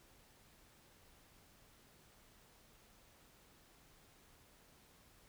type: silence
effects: pink hiss -66 dBFS RMS until 5.28 s